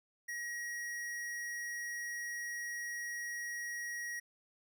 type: tone with hard clipping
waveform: sine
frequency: 1900 Hz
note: A#6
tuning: 33 cents sharp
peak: -40 dBFS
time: 0.28-4.2 s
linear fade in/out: 10 ms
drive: 15 dB
effects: none